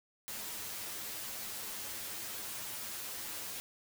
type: noise with comb filter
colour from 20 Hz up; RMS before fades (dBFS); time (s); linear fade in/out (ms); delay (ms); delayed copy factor
white; -42; 0.28-3.6; 0; 9.3; +0.75
effects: none